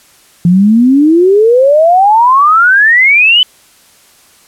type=exponential sweep; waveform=sine; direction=up; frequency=168.9 to 3061 Hz; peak=-3 dBFS; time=0.45-3.43 s; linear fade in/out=2 ms; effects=white hiss -44 dBFS RMS until 4.47 s + low-pass 12000 Hz 12 dB/octave